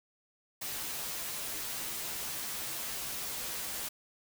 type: noise with comb filter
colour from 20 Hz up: white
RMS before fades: -38 dBFS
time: 0.61-3.89 s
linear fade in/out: 10 ms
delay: 11 ms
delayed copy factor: -0.6
effects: none